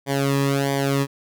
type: tone with flanger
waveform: sawtooth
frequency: 138.59 Hz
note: C#3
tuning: in tune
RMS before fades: -21 dBFS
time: 0.06-1.07 s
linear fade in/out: 50 ms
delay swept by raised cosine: 0.74 to 1.38 ms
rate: 1.5 Hz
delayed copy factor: -0.95
effects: none